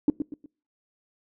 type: tone with echo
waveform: sine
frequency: 293.7 Hz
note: D4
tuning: in tune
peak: -14 dBFS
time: 0.08-0.1 s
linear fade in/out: 2 ms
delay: 120 ms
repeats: 3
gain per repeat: -9 dB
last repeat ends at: 0.46 s
effects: noise-tail reverb RT60 0.4 s tail -25 dB re dry + tanh soft clip ceiling -11 dBFS